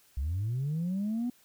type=linear sweep; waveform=sine; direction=up; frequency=61.2 to 249 Hz; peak=-27 dBFS; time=0.17-1.3 s; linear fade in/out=5 ms; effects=tanh soft clip ceiling -26 dBFS + white hiss -63 dBFS RMS until 1.44 s